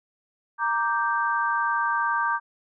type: chord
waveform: sine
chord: G minor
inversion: first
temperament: equal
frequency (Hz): 932.3 / 1174.7 / 1568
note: Bb5 / D6 / G6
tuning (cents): 0 / 0 / 0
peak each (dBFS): -26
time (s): 0.58-2.4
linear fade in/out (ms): 50
effects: none